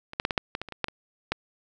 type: clicks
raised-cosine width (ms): 0.3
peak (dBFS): -22 / -9 / -8 / -11 / -6 / -14 / -17 / -24 / -21 / -9 / -19 / -9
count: 12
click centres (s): 0.134 / 0.199 / 0.251 / 0.308 / 0.378 / 0.551 / 0.616 / 0.687 / 0.723 / 0.843 / 0.884 / 1.32
effects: none